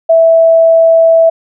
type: tone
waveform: sine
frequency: 657 Hz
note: E5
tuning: 6 cents flat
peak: -3 dBFS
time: 0.09-1.3 s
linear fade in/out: 10 ms
effects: none